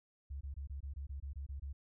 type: tone bursts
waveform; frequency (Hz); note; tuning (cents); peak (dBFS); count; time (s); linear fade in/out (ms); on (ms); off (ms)
sine; 69.3; C#2; 0; -40; 11; 0.3-1.73; 10; 110; 22
effects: none